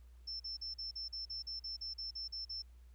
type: tone bursts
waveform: sine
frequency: 5340 Hz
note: E8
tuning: 22 cents sharp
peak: -40 dBFS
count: 14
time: 0.27-2.623 s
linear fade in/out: 10 ms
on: 130 ms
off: 41 ms
effects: added 60 Hz sine -55 dBFS peak until 2.94 s + pink hiss -75 dBFS RMS until 2.94 s